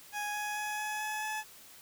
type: tone with pitch steps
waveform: 20% pulse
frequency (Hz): 830.6 / 836.4 / 842.2 / 848.1 / 854 / 859.9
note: G#5 / G#5 / G#5 / G#5 / G#5 / A5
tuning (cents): 0 / +12 / +24 / +36 / +48 / -40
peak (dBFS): -29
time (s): 0.12-1.44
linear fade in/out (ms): 50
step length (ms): 220
effects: white hiss -54 dBFS RMS until 1.81 s